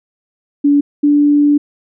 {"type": "tone pair in turn", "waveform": "sine", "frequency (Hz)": [287, 291.5], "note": ["D4", "D4"], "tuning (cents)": [-40, -13], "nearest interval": "unison", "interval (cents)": 27, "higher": "second", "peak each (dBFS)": -7, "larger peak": "neither", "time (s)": [[0.64, 0.81], [1.03, 1.58]], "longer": "second", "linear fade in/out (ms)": 10, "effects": []}